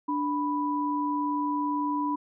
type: tone pair together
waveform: sine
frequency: 293.7 / 987.9 Hz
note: D4 / B5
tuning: 0 / 0 cents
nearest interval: octave + major sixth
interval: 2100 cents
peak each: -28 dBFS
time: 0.08-2.16 s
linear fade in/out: 10 ms
effects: none